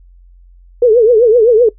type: tone with vibrato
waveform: sine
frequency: 460.1 Hz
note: A#4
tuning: 23 cents flat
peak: -4 dBFS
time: 0.82-1.69 s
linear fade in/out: 5 ms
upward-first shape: triangle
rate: 7.8 Hz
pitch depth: 170 cents each way
effects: noise-tail reverb RT60 0.1 s tail -19 dB re dry + added 44 Hz sine -39 dBFS peak until 1.78 s